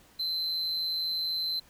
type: tone with amplitude modulation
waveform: triangle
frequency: 4076 Hz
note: C8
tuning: 46 cents flat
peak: -25 dBFS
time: 0.19-1.6 s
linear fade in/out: 10 ms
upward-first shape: sine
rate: 164 Hz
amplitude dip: 50%
effects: pink hiss -59 dBFS RMS until 1.69 s